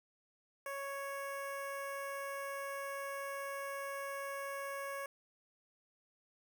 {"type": "tone with notch filter", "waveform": "15% pulse", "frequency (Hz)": 554.4, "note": "C#5", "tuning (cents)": 0, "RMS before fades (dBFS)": -42, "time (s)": [0.66, 5.06], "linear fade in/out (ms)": 2, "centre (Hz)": 4300, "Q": 0.78, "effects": []}